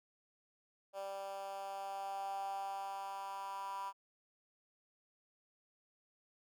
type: tone with high-pass filter sweep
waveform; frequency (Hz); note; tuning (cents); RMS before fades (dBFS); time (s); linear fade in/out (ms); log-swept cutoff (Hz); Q
10% pulse; 196; G3; 0; -43; 0.93-3.93; 50; 630 to 970; 7.5
effects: none